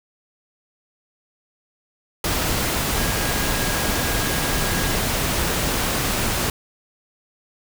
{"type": "tone in noise", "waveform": "sine", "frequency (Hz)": 1637, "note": "G#6", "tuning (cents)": -25, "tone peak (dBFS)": -32, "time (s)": [2.96, 4.96], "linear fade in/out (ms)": 2, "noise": "pink", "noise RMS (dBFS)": -22, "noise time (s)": [2.24, 6.5], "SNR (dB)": -13, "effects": []}